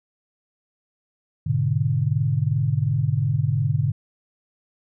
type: chord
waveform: sine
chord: G# diminished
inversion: none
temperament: equal with one note detuned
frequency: 103.83 / 123.47 / 146.16 Hz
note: G#2 / B2 / D3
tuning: 0 / 0 / -8 cents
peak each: -24 / -23 / -22 dBFS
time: 1.46-3.92 s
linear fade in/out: 10 ms
effects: none